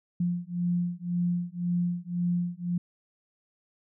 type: beating tone pair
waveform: sine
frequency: 174.4 / 176.3 Hz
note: F3 / F3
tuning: -2 / +17 cents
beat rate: 1.9 Hz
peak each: -29 dBFS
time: 0.2-2.78 s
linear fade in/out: 5 ms
effects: none